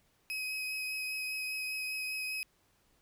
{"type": "tone with vibrato", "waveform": "35% pulse", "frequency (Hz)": 2535, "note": "D#7", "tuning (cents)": 32, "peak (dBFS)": -33, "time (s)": [0.3, 2.43], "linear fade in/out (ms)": 0, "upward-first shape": "triangle", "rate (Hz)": 5, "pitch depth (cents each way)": 16, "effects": ["pink hiss -71 dBFS RMS until 3.01 s"]}